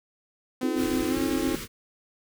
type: tone with pitch glide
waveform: sawtooth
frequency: 255.6 to 270.8 Hz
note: C4 to C#4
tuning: -40 to -40 cents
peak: -27 dBFS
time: 0.61-1.56 s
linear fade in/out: 5 ms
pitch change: +100 cents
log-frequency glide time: 1.09-1.16 s
type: chord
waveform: sine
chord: F dominant seventh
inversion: second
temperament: just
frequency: 261.9 / 314.3 / 349.2 / 436.5 Hz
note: C4 / Eb4 / F4 / A4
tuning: +2 / +18 / 0 / -14 cents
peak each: -29 / -29 / -30 / -35 dBFS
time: 0.63-1.55 s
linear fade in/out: 2 ms
type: band-stop noise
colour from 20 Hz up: pink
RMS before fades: -36 dBFS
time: 0.75-1.68 s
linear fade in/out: 50 ms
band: 500 to 1100 Hz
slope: 48 dB/octave
effects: none